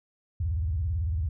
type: tone with vibrato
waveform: sine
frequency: 80 Hz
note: D#2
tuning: 49 cents sharp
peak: -25 dBFS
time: 0.4-1.29 s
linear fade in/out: 5 ms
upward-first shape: square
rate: 18 Hz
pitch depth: 250 cents each way
effects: none